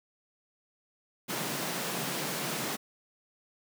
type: high-pass noise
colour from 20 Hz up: pink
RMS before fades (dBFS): -34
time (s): 1.28-2.77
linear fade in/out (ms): 20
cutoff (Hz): 130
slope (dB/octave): 96
effects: none